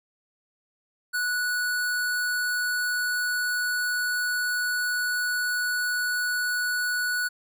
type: tone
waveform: square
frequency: 1473 Hz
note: F#6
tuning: 8 cents flat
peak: -25 dBFS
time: 1.13-7.29 s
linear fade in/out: 20 ms
effects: none